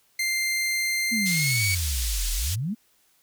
sawtooth tone with pitch glide, 2093 to 2243 Hz, C7 to C#7, 0 to +20 cents, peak -20 dBFS, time 0.19-1.75 s, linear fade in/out 5 ms, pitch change +120 cents, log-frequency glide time 1.29-1.62 s
sine exponential two-way sweep, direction down then up, 238.6 to 38 to 238.6 Hz, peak -25 dBFS, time 1.11-2.75 s, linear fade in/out 20 ms, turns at 2.32 s
pink band-pass noise, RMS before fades -31 dBFS, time 1.25-2.56 s, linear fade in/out 20 ms, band 4400 to 14000 Hz, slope 12 dB/octave
effects white hiss -64 dBFS RMS until 3.22 s

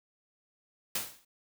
white noise with exponential decay, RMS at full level -29 dBFS, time 0.95-1.25 s, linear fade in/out 5 ms, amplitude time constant 64 ms, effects none

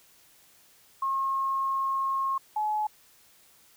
sine tone pair in turn, 1079 / 851.4 Hz, C#6 / G#5, -47 / +43 cents, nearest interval major third, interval 410 cents, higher first, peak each -25 dBFS, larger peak neither, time 1.02-2.38 / 2.56-2.87 s, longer first, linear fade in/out 5 ms, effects white hiss -59 dBFS RMS until 3.76 s

